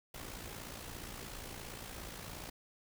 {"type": "noise with amplitude modulation", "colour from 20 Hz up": "pink", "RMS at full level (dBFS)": -44, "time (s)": [0.14, 2.5], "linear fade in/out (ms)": 5, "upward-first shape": "sine", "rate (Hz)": 57.1, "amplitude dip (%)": 55, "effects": []}